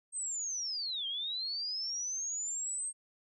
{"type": "linear two-way sweep", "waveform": "sine", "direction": "down then up", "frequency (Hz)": [8460, 3150, 8460], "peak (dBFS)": -34, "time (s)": [0.12, 2.93], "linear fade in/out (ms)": 50, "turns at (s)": 1.07, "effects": []}